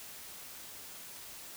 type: silence
effects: white hiss -48 dBFS RMS until 1.56 s